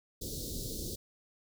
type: band-stop noise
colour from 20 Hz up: pink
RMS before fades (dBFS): -39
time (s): 0.21-0.96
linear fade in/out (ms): 10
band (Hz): 510 to 3800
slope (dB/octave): 48
effects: none